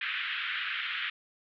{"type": "band-pass noise", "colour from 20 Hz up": "pink", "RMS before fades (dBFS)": -34, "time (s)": [0.01, 1.1], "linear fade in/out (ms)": 5, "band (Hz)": [1400, 3400], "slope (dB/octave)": 48, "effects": []}